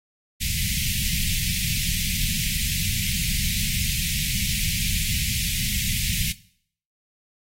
pink band-stop noise, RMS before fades -25 dBFS, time 0.4-6.33 s, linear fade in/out 20 ms, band 200 to 2100 Hz, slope 48 dB/octave, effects noise-tail reverb RT60 0.6 s tail -19 dB re dry + AAC 48 kbps

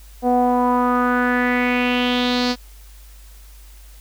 sawtooth tone with low-pass filter sweep, 246.9 Hz, B3, in tune, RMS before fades -18 dBFS, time 0.22-2.56 s, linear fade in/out 50 ms, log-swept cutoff 660 to 4800 Hz, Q 4.4, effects added 50 Hz sine -40 dBFS peak until 4 s + white hiss -50 dBFS RMS until 4 s

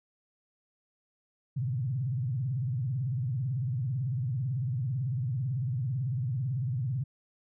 sine tone with vibrato, 127 Hz, B2, 49 cents sharp, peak -28 dBFS, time 1.56-7.04 s, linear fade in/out 10 ms, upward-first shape sine, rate 18 Hz, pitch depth 240 cents each way, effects none

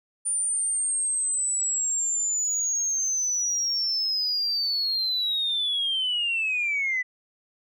sine linear sweep, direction down, 9280 to 1975.5 Hz, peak -22 dBFS, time 0.25-7.03 s, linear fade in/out 20 ms, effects tanh soft clip ceiling -19 dBFS

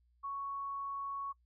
sine tone, 1111 Hz, C#6, 4 cents sharp, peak -37 dBFS, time 0.23-1.33 s, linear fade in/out 20 ms, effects noise-tail reverb RT60 0.1 s tail -26 dB re dry + added 60 Hz sine -68 dBFS peak until 1.45 s

